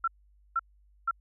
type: tone bursts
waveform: sine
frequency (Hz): 1353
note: E6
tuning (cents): +45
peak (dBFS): -24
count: 3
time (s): 0.04-1.111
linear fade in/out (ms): 5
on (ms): 37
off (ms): 480
effects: added 50 Hz sine -59 dBFS peak until 1.2 s